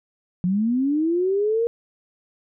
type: linear sweep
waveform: sine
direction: up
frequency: 173.6 to 472.7 Hz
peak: -18 dBFS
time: 0.44-1.67 s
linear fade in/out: 0 ms
effects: none